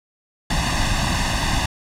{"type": "noise with comb filter", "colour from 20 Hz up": "pink", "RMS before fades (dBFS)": -20, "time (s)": [0.5, 1.66], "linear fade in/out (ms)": 5, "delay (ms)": 1.1, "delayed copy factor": 0.9, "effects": ["low-pass 7000 Hz 12 dB/octave"]}